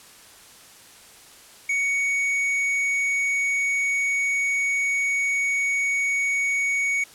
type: tone with tanh clipping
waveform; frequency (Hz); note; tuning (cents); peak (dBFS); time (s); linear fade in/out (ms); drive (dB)
sine; 2234; C#7; +13; -22; 1.69-7.04; 5; 8
effects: white hiss -48 dBFS RMS until 7.14 s + low-pass 11000 Hz 12 dB/octave